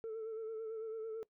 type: tone with vibrato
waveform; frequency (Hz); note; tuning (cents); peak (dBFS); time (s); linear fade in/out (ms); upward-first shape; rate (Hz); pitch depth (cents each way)
sine; 444; A4; +16; -37; 0.04-1.23; 0; sine; 9; 38
effects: noise-tail reverb RT60 0.1 s tail -22 dB re dry + tanh soft clip ceiling -38 dBFS